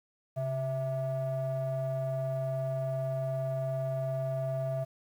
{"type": "ring-modulated tone", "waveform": "triangle", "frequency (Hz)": 261.1, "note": "C4", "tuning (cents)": -3, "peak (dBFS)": -24, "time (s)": [0.36, 4.85], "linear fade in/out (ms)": 20, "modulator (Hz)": 396, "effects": ["tanh soft clip ceiling -22 dBFS", "10-bit"]}